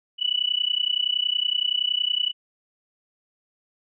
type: tone with amplitude modulation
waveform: sine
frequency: 2960 Hz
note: F#7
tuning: in tune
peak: -17 dBFS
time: 0.18-2.33 s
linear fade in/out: 50 ms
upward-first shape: sine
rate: 30.7 Hz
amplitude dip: 95%
effects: none